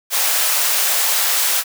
white high-pass noise, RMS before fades -17 dBFS, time 0.1-1.64 s, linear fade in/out 50 ms, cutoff 540 Hz, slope 24 dB/octave, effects none

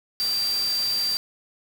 sine tone in noise, 4699 Hz, D8, in tune, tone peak -22 dBFS, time 0.2-1.17 s, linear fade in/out 0 ms, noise white, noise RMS -34 dBFS, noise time 0.2-1.17 s, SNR +9 dB, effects none

